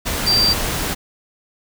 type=tone in noise; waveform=sine; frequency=4699 Hz; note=D8; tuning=in tune; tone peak=-13 dBFS; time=0.26-0.54 s; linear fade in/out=20 ms; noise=pink; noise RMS=-22 dBFS; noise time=0.05-0.95 s; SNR=+6 dB; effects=none

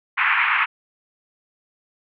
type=band-pass noise; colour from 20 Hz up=white; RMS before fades=-19 dBFS; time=0.17-0.66 s; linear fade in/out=20 ms; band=960 to 2500 Hz; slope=48 dB/octave; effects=none

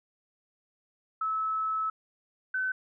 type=tone pair in turn; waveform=sine; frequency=1300 / 1519.5 Hz; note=E6 / F#6; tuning=-24 / +46 cents; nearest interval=minor third; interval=270 cents; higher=second; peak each=-27 dBFS; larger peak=neither; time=1.21-1.9 / 2.54-2.72 s; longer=first; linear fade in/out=5 ms; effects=none

